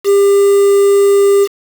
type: tone with quantisation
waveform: triangle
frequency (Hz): 399.9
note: G4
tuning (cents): +35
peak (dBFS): -4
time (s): 0.04-1.48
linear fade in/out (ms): 50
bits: 4
effects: none